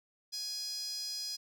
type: tone with high-pass filter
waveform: sawtooth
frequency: 830 Hz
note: G#5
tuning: 1 cent flat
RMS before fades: -39 dBFS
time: 0.32-1.37 s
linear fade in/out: 20 ms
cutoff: 5000 Hz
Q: 8
effects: none